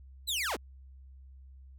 sawtooth linear sweep, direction down, 4142 to 119.1 Hz, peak -27 dBFS, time 0.27-0.57 s, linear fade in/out 20 ms, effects added 66 Hz sine -49 dBFS peak until 1.78 s

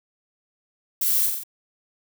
violet noise with echo, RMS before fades -23 dBFS, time 1.01-1.26 s, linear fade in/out 5 ms, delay 44 ms, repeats 4, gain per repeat -3 dB, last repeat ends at 1.436 s, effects none

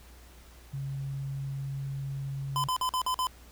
sine tone, 137.2 Hz, C#3, 17 cents flat, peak -32 dBFS, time 0.73-2.68 s, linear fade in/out 10 ms
square tone bursts, 1018 Hz, C6, 48 cents flat, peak -27 dBFS, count 6, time 2.56-3.269 s, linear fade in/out 0 ms, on 79 ms, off 47 ms
effects added 60 Hz sine -51 dBFS peak until 3.51 s + pink hiss -56 dBFS RMS until 3.51 s

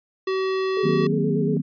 square tone, 380 Hz, F#4, 46 cents sharp, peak -22 dBFS, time 0.27-1.07 s, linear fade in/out 5 ms
sine tone with vibrato, 415.3 Hz, G#4, in tune, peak -24 dBFS, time 0.77-1.57 s, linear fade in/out 2 ms, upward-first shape square, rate 8.5 Hz, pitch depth 44 cents each way
sine chord, C half-diminished seventh, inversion first, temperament equal, 155.56 / 185 / 233.1 / 261.6 Hz, Eb3 / Gb3 / Bb3 / C4, 0 / 0 / 0 / 0 cents, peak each -24 / -26 / -26 / -27 dBFS, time 0.83-1.62 s, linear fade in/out 20 ms
effects resampled to 11025 Hz

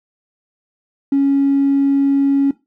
triangle tone, 277.2 Hz, C#4, in tune, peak -7 dBFS, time 1.12-2.51 s, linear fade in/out 5 ms, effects noise-tail reverb RT60 0.2 s tail -19 dB re dry + tanh soft clip ceiling -9 dBFS

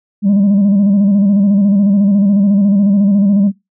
sine tone with vibrato, 200 Hz, G3, 35 cents sharp, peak -5 dBFS, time 0.22-3.52 s, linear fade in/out 50 ms, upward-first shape square, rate 14 Hz, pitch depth 56 cents each way, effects noise-tail reverb RT60 0.2 s tail -23 dB re dry + tanh soft clip ceiling -6 dBFS

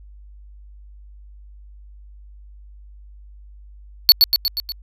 square tone with echo, 4435 Hz, C#8, in tune, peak -5 dBFS, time 4.09-4.12 s, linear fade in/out 0 ms, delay 120 ms, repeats 5, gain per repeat -4 dB, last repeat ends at 4.72 s, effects added 50 Hz sine -40 dBFS peak until 4.82 s

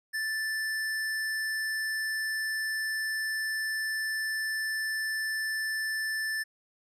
square tone, 1760 Hz, A6, in tune, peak -30 dBFS, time 0.13-6.44 s, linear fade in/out 20 ms, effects resampled to 32000 Hz

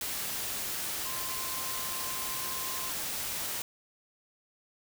sine tone in noise, 1046.5 Hz, C6, in tune, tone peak -42 dBFS, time 1.05-2.91 s, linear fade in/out 2 ms, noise white, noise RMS -35 dBFS, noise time 0.01-3.62 s, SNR -10 dB, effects none

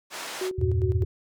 pink band-pass noise, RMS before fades -36 dBFS, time 0.1-0.51 s, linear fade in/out 50 ms, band 580 to 9300 Hz, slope 12 dB/octave
sine tone with tremolo, 372.1 Hz, F#4, 10 cents sharp, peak -26 dBFS, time 0.41-1.04 s, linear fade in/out 5 ms, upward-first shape square, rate 4.9 Hz, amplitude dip 60%
sine chord, E diminished, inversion none, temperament equal, 82.41 / 98 / 116.54 Hz, E2 / G2 / Bb2, 0 / 0 / 0 cents, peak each -25 / -26 / -27 dBFS, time 0.58-1.05 s, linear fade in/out 10 ms
effects none

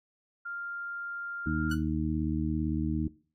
sine tone, 1396.9 Hz, F6, in tune, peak -35 dBFS, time 0.45-1.75 s, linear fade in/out 10 ms
harmonic tone, 77.78 Hz, D#2, in tune, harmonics 1 / 2 / 3 / 4, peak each -33 / -33 / -33 / -33 dBFS, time 1.46-3.08 s, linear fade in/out 5 ms
sawtooth tone with exponential decay, 1480 Hz, F#6, in tune, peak -29 dBFS, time 1.71-1.83 s, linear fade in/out 5 ms, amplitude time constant 24 ms
effects noise-tail reverb RT60 0.4 s tail -19 dB re dry + AAC 48 kbps

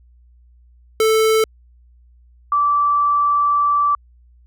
square / sine tone pair in turn, 440 / 1162.2 Hz, A4 / D6, 0 / -18 cents, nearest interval octave + perfect fourth, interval 1682 cents, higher second, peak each -13 dBFS, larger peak neither, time 1-1.44 / 2.52-3.95 s, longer second, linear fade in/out 2 ms, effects added 60 Hz sine -47 dBFS peak until 4.46 s

